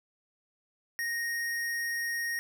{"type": "tone", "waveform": "square", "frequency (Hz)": 1864.7, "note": "A#6", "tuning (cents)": 0, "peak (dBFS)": -31, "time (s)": [0.99, 2.39], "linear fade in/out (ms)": 0, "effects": []}